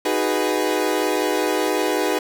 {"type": "chord", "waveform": "30% pulse", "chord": "G# minor seventh", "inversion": "second", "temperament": "equal", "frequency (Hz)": [311.1, 370, 415.3, 493.9], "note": ["D#4", "F#4", "G#4", "B4"], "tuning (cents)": [0, 0, 0, 0], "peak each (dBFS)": -22, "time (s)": [0.05, 2.19], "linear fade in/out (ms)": 5, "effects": ["7-bit"]}